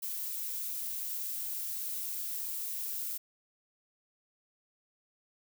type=noise; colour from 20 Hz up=violet; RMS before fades=-37 dBFS; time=0.02-3.18 s; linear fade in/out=10 ms; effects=none